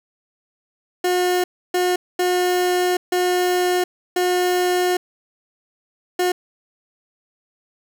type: tone bursts at uneven times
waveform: 30% pulse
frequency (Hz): 360.3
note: F#4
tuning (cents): -46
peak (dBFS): -14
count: 6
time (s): 1.04-1.44 / 1.74-1.96 / 2.19-2.97 / 3.12-3.84 / 4.16-4.97 / 6.19-6.32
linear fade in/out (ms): 5
effects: none